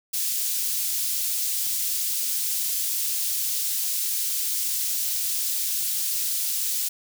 white high-pass noise, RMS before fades -26 dBFS, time 0.13-6.89 s, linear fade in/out 10 ms, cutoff 4400 Hz, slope 12 dB/octave, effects none

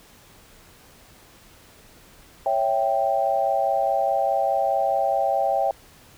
sine chord, C# diminished, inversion none, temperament equal, 554.4 / 659.3 / 784 Hz, C#5 / E5 / G5, 0 / 0 / 0 cents, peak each -25 / -24 / -22 dBFS, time 2.46-5.71 s, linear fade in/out 2 ms, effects pink hiss -51 dBFS RMS until 6.17 s

